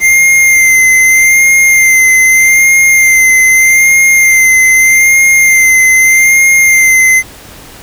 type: tone with vibrato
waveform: square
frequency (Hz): 2093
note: C7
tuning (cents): 0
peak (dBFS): -4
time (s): 0-7.23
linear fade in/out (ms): 50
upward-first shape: sine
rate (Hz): 0.81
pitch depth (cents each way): 31
effects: pink hiss -32 dBFS RMS until 7.82 s